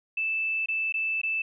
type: tone with dropouts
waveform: sine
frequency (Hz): 2637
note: E7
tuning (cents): 0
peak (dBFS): -25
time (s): 0.17-1.42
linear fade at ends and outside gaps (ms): 5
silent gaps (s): 0.66-0.685 / 0.924-0.94 / 1.216-1.233
effects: none